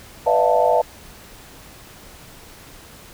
sine tone cluster, 495.5 / 597 / 652 / 702 / 884 Hz, B4 / D5 / E5 / F5 / A5, +6 / +28 / -19 / +9 / +8 cents, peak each -20 dBFS, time 0.26-0.82 s, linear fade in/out 10 ms, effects pink hiss -43 dBFS RMS until 3.13 s

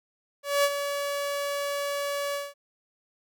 sawtooth tone with ADSR envelope, 569 Hz, C#5, 45 cents sharp, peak -15 dBFS, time 0.43-2.54 s, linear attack 210 ms, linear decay 49 ms, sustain -9 dB, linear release 200 ms, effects none

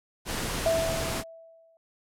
pink noise, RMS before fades -31 dBFS, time 0.25-1.24 s, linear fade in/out 50 ms
sine tone with exponential decay, 657 Hz, E5, 6 cents flat, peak -20 dBFS, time 0.66-1.77 s, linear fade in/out 1 ms, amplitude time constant 240 ms
effects low-pass 12000 Hz 12 dB/octave

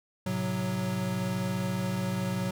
square chord, F# diminished, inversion first, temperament equal, 110 / 130.81 / 185 Hz, A2 / C3 / F#3, 0 / 0 / 0 cents, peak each -36 / -36 / -31 dBFS, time 0.26-2.51 s, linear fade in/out 5 ms, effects none

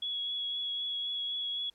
sine tone with vibrato, 3356 Hz, G#7, 17 cents sharp, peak -32 dBFS, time 0.02-1.7 s, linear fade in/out 5 ms, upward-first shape triangle, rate 3.9 Hz, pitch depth 16 cents each way, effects pink hiss -70 dBFS RMS until 1.74 s + low-pass 12000 Hz 12 dB/octave

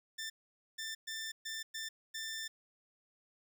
15% pulse tone bursts at uneven times, 1780 Hz, A6, 20 cents sharp, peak -33 dBFS, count 6, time 0.18-0.3 / 0.78-0.95 / 1.07-1.32 / 1.45-1.63 / 1.74-1.89 / 2.14-2.48 s, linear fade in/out 10 ms, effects none

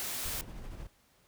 white noise, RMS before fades -37 dBFS, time 0-0.41 s, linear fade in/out 0 ms
brown noise with tremolo, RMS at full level -41 dBFS, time 0.25-0.87 s, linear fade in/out 5 ms, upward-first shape sine, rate 13 Hz, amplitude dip 40%
effects pink hiss -67 dBFS RMS until 1.27 s

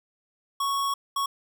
square tone bursts at uneven times, 1108.7 Hz, C#6, in tune, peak -25 dBFS, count 2, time 0.6-0.94 / 1.16-1.26 s, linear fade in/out 5 ms, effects none

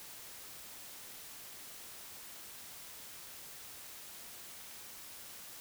silence, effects white hiss -50 dBFS RMS until 5.6 s

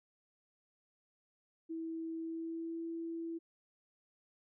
sine tone with pitch glide, 326.2 to 331.5 Hz, E4 to E4, -18 to +10 cents, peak -38 dBFS, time 1.69-3.39 s, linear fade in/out 20 ms, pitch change +28 cents, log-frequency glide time 2.18-2.83 s, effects none

